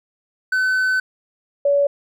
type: tone pair in turn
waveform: triangle / sine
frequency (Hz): 1516 / 567.9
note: F#6 / C#5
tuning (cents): +42 / +42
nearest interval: octave + perfect fourth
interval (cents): 1700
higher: first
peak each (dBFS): -14 / -13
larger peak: second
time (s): 0.52-1 / 1.65-1.87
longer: first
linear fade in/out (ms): 5
effects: none